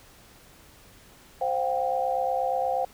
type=chord; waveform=sine; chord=C suspended fourth; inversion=none; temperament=equal with one note detuned; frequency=523.3 / 715.6 / 784 Hz; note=C5 / F5 / G5; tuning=0 / +42 / 0 cents; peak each=-28 dBFS; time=1.41-2.85 s; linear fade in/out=5 ms; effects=pink hiss -53 dBFS RMS until 2.93 s